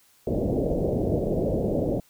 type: low-pass noise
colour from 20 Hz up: white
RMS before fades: -25 dBFS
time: 0.27-2 s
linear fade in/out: 2 ms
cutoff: 600 Hz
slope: 48 dB/octave
effects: white hiss -60 dBFS RMS until 2.09 s